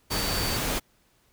sine tone in noise, 4570 Hz, D8, 48 cents flat, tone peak -32 dBFS, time 0.1-0.58 s, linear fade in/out 20 ms, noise pink, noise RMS -28 dBFS, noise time 0.1-0.8 s, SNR -7 dB, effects pink hiss -65 dBFS RMS until 1.32 s

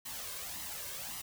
white noise with flanger, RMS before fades -42 dBFS, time 0.05-1.22 s, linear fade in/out 10 ms, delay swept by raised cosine 0.99 to 1.9 ms, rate 1.8 Hz, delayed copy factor +0.6, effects none

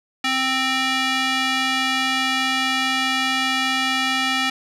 square tone with band-pass filter, 262.4 Hz, C4, 5 cents sharp, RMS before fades -21 dBFS, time 0.24-4.5 s, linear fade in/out 5 ms, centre 2700 Hz, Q 1.2, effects none

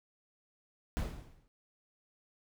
brown noise with exponential decay, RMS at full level -31 dBFS, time 0.97-1.48 s, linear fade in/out 0 ms, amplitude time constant 110 ms, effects none

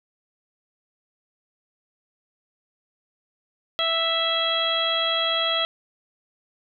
harmonic tone, 659.3 Hz, E5, in tune, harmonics 1 / 2 / 3 / 4 / 5 / 6, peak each -28 / -28 / -32 / -34 / -23 / -32 dBFS, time 3.79-5.65 s, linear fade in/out 0 ms, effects none

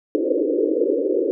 white band-pass noise, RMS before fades -20 dBFS, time 0.15-1.31 s, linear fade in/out 0 ms, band 280 to 530 Hz, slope 96 dB/octave, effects none

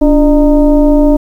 sine tone with frequency modulation, 288.8 Hz, D4, 29 cents flat, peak -4 dBFS, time 0.01-1.17 s, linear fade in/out 10 ms, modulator 316 Hz, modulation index 1, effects 7-bit

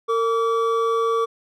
triangle tone pair together, 456.3 / 1149.8 Hz, A#4 / D6, -37 / -37 cents, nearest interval octave + major third, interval 1600 cents, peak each -18 / -20 dBFS, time 0.08-1.26 s, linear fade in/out 20 ms, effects none

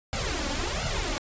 pink noise with flanger, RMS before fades -29 dBFS, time 0.13-1.18 s, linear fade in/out 0 ms, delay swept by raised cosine 1.4 to 3.6 ms, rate 1.4 Hz, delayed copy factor +1, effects resampled to 16000 Hz

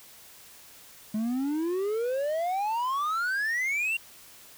triangle exponential sweep, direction up, 209.6 to 2794 Hz, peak -24 dBFS, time 1.14-3.97 s, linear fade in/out 5 ms, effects white hiss -51 dBFS RMS until 4.57 s

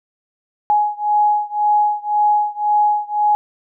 sine beating tone pair, 836 / 837.9 Hz, G#5 / G#5, +11 / +15 cents, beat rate 1.9 Hz, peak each -16 / -17 dBFS, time 0.7-3.35 s, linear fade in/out 0 ms, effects none

